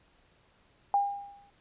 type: tone with exponential decay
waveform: sine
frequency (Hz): 805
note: G5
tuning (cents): +46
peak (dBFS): -20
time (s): 0.94-1.5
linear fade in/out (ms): 1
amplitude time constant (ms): 120
effects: pink hiss -65 dBFS RMS until 1.6 s + resampled to 8000 Hz